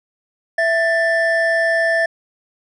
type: tone pair together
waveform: triangle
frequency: 662 / 1771 Hz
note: E5 / A6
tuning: +7 / +11 cents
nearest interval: octave + perfect fourth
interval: 1704 cents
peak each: -15 dBFS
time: 0.58-2.06 s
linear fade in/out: 5 ms
effects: resampled to 22050 Hz